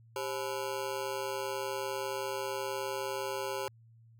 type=ring-modulated tone; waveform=25% pulse; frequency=465.1 Hz; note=A#4; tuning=4 cents flat; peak=-27 dBFS; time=0.16-3.68 s; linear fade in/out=0 ms; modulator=69.5 Hz; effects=added 114 Hz sine -56 dBFS peak until 4.19 s